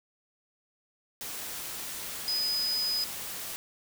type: tone in noise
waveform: sine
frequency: 5000 Hz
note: D#8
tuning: 8 cents sharp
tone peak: -27 dBFS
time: 2.28-3.04 s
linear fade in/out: 0 ms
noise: white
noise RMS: -38 dBFS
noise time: 1.21-3.56 s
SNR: +8 dB
effects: none